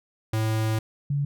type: tone pair in turn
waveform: square / sine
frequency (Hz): 110.1 / 142.5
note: A2 / C#3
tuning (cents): +2 / +48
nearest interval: major third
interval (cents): 446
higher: second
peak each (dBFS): -23 / -22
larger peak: second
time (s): 0.33-0.79 / 1.1-1.25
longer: first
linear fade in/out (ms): 5
effects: none

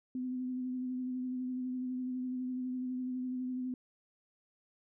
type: tone with vibrato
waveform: sine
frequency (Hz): 253.7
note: B3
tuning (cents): +47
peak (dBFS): -34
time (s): 0.15-3.74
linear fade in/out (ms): 2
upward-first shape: sine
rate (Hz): 12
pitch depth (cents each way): 21
effects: none

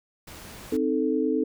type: noise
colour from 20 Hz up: pink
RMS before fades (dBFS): -43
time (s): 0.27-0.77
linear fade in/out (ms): 5
type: chord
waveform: sine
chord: A diminished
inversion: first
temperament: equal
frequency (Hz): 261.6 / 311.1 / 440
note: C4 / Eb4 / A4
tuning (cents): 0 / 0 / 0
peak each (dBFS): -26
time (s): 0.72-1.44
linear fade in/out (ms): 5
effects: none

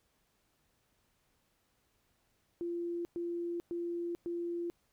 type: tone bursts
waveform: sine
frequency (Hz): 344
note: F4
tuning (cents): -26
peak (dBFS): -34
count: 4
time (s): 2.61-4.7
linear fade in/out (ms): 0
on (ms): 440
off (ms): 110
effects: pink hiss -75 dBFS RMS until 4.92 s

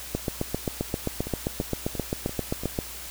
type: two click trains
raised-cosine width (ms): 2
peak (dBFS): -20 / -12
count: 5 / 21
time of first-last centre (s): 1.27-2.635 / 0.15-2.789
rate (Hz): 2.93 / 7.58
effects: added 60 Hz sine -46 dBFS peak until 3.1 s + white hiss -39 dBFS RMS until 3.1 s

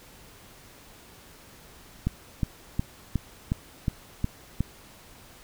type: click train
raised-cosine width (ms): 5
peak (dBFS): -12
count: 8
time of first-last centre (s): 2.07-4.606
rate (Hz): 2.76
effects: pink hiss -51 dBFS RMS until 5.43 s

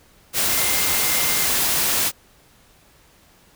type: tone in noise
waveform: sine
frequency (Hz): 2093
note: C7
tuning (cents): 0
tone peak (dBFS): -30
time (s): 0.47-1.49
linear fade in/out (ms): 50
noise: white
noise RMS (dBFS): -20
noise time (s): 0.33-2.12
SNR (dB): -13
effects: pink hiss -54 dBFS RMS until 3.55 s

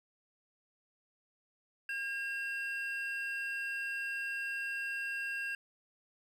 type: tone pair together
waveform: triangle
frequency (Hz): 1617.3 / 2720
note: G#6 / F7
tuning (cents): -46 / -46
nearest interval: major sixth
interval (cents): 900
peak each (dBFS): -35 / -38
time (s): 1.89-5.55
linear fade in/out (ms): 2
effects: 11-bit

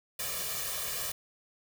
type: noise with comb filter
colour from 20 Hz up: white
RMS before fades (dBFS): -35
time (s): 0.19-1.12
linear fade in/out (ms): 5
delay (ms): 1.7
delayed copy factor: +0.95
effects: none

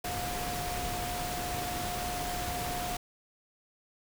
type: tone in noise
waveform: sine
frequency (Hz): 714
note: F5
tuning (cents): +38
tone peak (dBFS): -36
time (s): 0.04-2.97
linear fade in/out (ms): 5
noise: pink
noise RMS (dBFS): -36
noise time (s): 0.04-2.97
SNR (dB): -3
effects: none

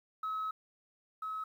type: tone pair in turn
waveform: sine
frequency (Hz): 1285 / 1285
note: E6 / E6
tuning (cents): -45 / -45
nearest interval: unison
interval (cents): 0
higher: neither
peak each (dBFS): -32 / -35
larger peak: first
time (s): 0.23-0.51 / 1.22-1.44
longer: first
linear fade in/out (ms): 5
effects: tanh soft clip ceiling -31 dBFS + 11-bit

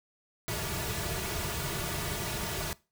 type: noise with comb filter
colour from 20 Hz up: pink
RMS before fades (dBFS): -34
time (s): 0.48-2.73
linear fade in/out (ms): 0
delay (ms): 3.8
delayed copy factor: -0.75
effects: noise-tail reverb RT60 0.3 s tail -21 dB re dry

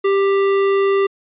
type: tone with tanh clipping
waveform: sine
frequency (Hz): 393.8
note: G4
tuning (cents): +8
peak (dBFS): -15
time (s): 0.04-1.07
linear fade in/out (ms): 10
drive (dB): 17
effects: resampled to 8000 Hz

